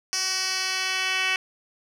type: tone with band-pass filter sweep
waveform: 10% pulse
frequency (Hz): 376.3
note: F#4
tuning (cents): +29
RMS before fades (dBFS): -26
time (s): 0.13-1.36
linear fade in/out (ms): 0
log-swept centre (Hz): 5400 to 2900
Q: 2.6
effects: none